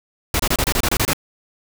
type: noise bursts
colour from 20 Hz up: pink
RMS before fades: -18 dBFS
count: 10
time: 0.34-1.133 s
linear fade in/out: 2 ms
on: 55 ms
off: 27 ms
effects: none